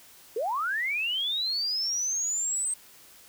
sine linear sweep, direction up, 404.7 to 8370 Hz, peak -26 dBFS, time 0.36-2.74 s, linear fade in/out 5 ms, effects white hiss -53 dBFS RMS until 3.28 s

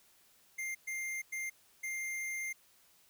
square tone bursts at uneven times, 2105 Hz, C7, 10 cents sharp, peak -37 dBFS, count 4, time 0.58-0.75 / 0.87-1.22 / 1.32-1.5 / 1.83-2.53 s, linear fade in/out 10 ms, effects white hiss -66 dBFS RMS until 3.09 s

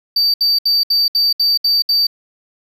triangle tone bursts, 4625 Hz, D8, 27 cents flat, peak -10 dBFS, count 8, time 0.16-2.069 s, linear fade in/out 5 ms, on 180 ms, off 67 ms, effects none

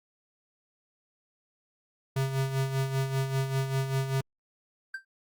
square tone with tremolo, 134.3 Hz, C3, 46 cents sharp, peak -25 dBFS, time 2.16-4.21 s, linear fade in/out 5 ms, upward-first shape sine, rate 5.1 Hz, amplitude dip 60%
triangle tone with exponential decay, 1568 Hz, G6, in tune, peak -28 dBFS, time 4.94-5.05 s, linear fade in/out 5 ms, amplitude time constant 22 ms
effects Opus 48 kbps

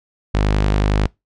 sawtooth tone, 51 Hz, G#1, 31 cents flat, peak -10 dBFS, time 0.34-1.07 s, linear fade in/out 10 ms, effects noise-tail reverb RT60 0.2 s tail -25 dB re dry + low-pass 5000 Hz 12 dB/octave

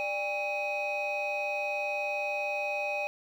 sine tone cluster, 591 / 808 / 2516 Hz, D5 / G#5 / D#7, +11 / -48 / +19 cents, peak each -32 / -34 / -31 dBFS, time 0-3.07 s, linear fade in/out 0 ms, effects tanh soft clip ceiling -25 dBFS + 10-bit

